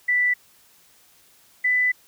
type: tone pair in turn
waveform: sine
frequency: 1975.5 / 1995 Hz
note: B6 / B6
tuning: 0 / +17 cents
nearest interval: unison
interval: 17 cents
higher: second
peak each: -17 dBFS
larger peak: neither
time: 0.08-0.34 / 1.64-1.92 s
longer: second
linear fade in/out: 10 ms
effects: white hiss -56 dBFS RMS until 2.07 s